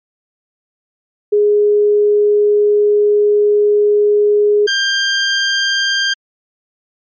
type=tone pair in turn; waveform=sine / 20% pulse; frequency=415.3 / 1589.9 Hz; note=G#4 / G6; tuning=0 / +24 cents; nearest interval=octave + major seventh; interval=2324 cents; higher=second; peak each=-8 / -8 dBFS; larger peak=neither; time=1.32-4.67 / 4.67-6.14 s; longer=first; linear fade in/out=10 ms; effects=MP3 32 kbps